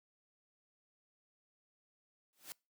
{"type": "noise with exponential growth", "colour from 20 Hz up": "white", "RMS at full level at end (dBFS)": -43, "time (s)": [2.33, 2.52], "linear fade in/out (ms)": 0, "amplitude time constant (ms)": 40, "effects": ["noise-tail reverb RT60 0.3 s tail -26 dB re dry", "high-pass 150 Hz 12 dB/octave"]}